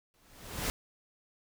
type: noise with exponential growth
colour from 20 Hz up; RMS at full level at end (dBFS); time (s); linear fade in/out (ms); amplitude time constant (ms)
pink; -30; 0.14-0.7; 0; 120
effects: none